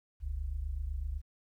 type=tone pair together; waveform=sine; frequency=42.06 / 70 Hz; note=E1 / C#2; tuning=+36 / +18 cents; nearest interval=major sixth; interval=882 cents; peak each=-37 / -35 dBFS; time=0.2-1.22 s; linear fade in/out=50 ms; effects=12-bit